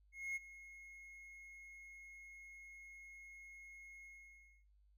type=tone with ADSR envelope; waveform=triangle; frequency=2161 Hz; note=C#7; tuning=45 cents flat; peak=-36 dBFS; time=0.12-4.65 s; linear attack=240 ms; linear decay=23 ms; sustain=-16 dB; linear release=610 ms; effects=noise-tail reverb RT60 0.3 s tail -22 dB re dry + added 50 Hz sine -67 dBFS peak until 4.97 s